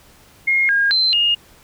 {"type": "tone with pitch steps", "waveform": "sine", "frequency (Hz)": [2143, 1623, 4091, 2844], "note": ["C7", "G#6", "C8", "F7"], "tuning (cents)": [41, -40, -40, 31], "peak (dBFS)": -13, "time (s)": [0.47, 1.35], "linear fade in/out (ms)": 10, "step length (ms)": 220, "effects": ["pink hiss -49 dBFS RMS until 1.63 s"]}